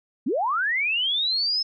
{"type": "linear sweep", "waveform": "sine", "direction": "up", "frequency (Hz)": [197.9, 5260], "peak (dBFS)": -21, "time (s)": [0.26, 1.63], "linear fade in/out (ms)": 10, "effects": []}